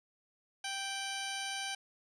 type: tone pair together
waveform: 10% pulse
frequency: 784 / 3003 Hz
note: G5 / F#7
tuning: 0 / +25 cents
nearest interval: octave + major seventh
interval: 2325 cents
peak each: -29 / -33 dBFS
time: 0.64-1.75 s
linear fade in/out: 5 ms
effects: resampled to 22050 Hz